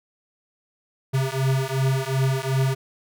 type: beating tone pair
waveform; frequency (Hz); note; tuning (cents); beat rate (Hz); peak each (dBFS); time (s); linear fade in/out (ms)
square; 131.9 / 134.6; C3 / C3; +14 / +49; 2.7; -24; 1.13-2.75; 20
effects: none